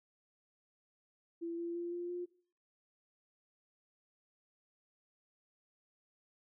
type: tone with pitch steps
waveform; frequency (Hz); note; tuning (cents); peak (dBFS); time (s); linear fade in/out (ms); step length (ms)
sine; 336.8 / 340.9 / 345.1 / 349.3 / 353.5; E4 / F4 / F4 / F4 / F4; +37 / -42 / -21 / 0 / +21; -37; 1.41-2.26; 20; 170
effects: noise-tail reverb RT60 0.5 s tail -19 dB re dry